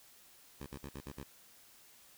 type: tone bursts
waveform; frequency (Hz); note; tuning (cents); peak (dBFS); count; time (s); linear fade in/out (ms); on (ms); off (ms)
10% pulse; 70; C#2; +18; -35; 6; 0.6-1.235; 10; 65; 49
effects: white hiss -61 dBFS RMS until 2.17 s